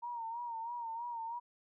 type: tone with vibrato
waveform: sine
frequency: 932 Hz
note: A#5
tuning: 1 cent flat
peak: -38 dBFS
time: 0.02-1.4 s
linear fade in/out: 20 ms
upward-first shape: sine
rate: 3.1 Hz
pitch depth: 62 cents each way
effects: none